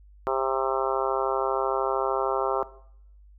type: harmonic tone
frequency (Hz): 133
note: C3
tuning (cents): +29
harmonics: 3 / 4 / 5 / 6 / 7 / 8 / 9 / 10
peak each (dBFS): -29 / -30 / -31 / -32 / -32 / -33 / -34 / -34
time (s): 0.27-2.63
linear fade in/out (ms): 0
effects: noise-tail reverb RT60 0.7 s tail -18 dB re dry + added 50 Hz sine -49 dBFS peak until 3.38 s